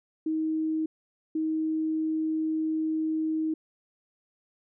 sine tone bursts at uneven times, 315.7 Hz, D#4, 25 cents sharp, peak -25 dBFS, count 2, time 0.26-0.86 / 1.35-3.54 s, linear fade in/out 5 ms, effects none

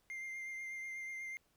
triangle tone with vibrato, 2100 Hz, C7, 6 cents sharp, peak -40 dBFS, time 0.1-1.37 s, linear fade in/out 0 ms, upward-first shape triangle, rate 8.2 Hz, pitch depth 20 cents each way, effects pink hiss -75 dBFS RMS until 1.56 s

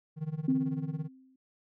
triangle tone with tremolo, 155.56 Hz, D#3, in tune, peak -27 dBFS, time 0.16-1.09 s, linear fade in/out 50 ms, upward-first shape sine, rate 18 Hz, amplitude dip 90%
sine tone with exponential decay, 261.6 Hz, C4, in tune, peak -22 dBFS, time 0.48-1.36 s, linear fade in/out 5 ms, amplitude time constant 190 ms
effects none

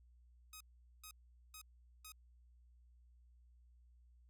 5% pulse tone bursts, 1260 Hz, D#6, 21 cents sharp, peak -40 dBFS, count 4, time 0.53-2.12 s, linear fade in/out 2 ms, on 75 ms, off 430 ms, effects added 60 Hz sine -63 dBFS peak until 4.29 s

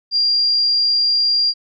sine tone, 4779 Hz, D8, 29 cents sharp, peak -13 dBFS, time 0.11-1.54 s, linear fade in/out 50 ms, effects none

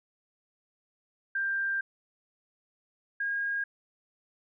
sine tone pair in turn, 1586 / 1627.8 Hz, G6 / G#6, +20 / -35 cents, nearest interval unison, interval 45 cents, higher second, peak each -27 / -28 dBFS, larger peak first, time 1.35-1.81 / 3.2-3.64 s, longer first, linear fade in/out 5 ms, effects none

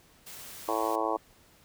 white noise, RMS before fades -45 dBFS, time 0.26-0.96 s, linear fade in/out 10 ms
harmonic tone, 110.4 Hz, A2, 6 cents sharp, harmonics 3 / 4 / 5 / 6 / 7 / 8 / 9 / 10, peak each -35 / -35 / -35 / -35 / -35 / -35 / -35 / -35 dBFS, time 0.68-1.17 s, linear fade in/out 5 ms
effects pink hiss -60 dBFS RMS until 1.64 s

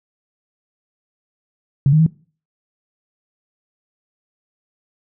sine tone with pitch steps, 138.6 / 154.9 / 160.5 Hz, C#3 / D#3 / E3, 0 / -7 / -46 cents, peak -9 dBFS, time 1.86-2.064 s, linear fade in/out 2 ms, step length 68 ms, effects noise-tail reverb RT60 0.4 s tail -21 dB re dry

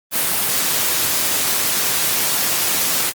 white noise with amplitude modulation, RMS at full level -17 dBFS, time 0.11-3.13 s, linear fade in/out 50 ms, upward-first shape sine, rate 161 Hz, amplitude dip 30%, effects high-pass 100 Hz 12 dB/octave + Opus 32 kbps

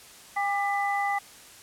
sine tone cluster, 806 / 1191 / 1992 Hz, G5 / D6 / B6, +48 / +24 / +14 cents, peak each -26 / -33 / -30 dBFS, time 0.36-1.19 s, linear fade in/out 10 ms, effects white hiss -49 dBFS RMS until 1.62 s + low-pass 11000 Hz 12 dB/octave

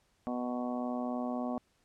harmonic tone, 123.47 Hz, B2, in tune, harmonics 2 / 3 / 4 / 5 / 6 / 7 / 8 / 9, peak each -34 / -48 / -45 / -40 / -41 / -49 / -52 / -46 dBFS, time 0.27-1.58 s, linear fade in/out 0 ms, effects pink hiss -72 dBFS RMS until 1.84 s + low-pass 10000 Hz 12 dB/octave

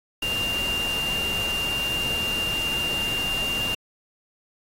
sine tone in noise, 2794 Hz, F7, in tune, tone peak -24 dBFS, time 0.22-3.75 s, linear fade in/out 5 ms, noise pink, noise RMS -33 dBFS, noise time 0.22-3.75 s, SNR +6 dB, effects AAC 48 kbps

